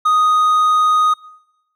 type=tone; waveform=triangle; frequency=1244.5 Hz; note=D#6; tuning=in tune; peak=-9 dBFS; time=0.05-1.14 s; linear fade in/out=10 ms; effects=noise-tail reverb RT60 1.0 s tail -23 dB re dry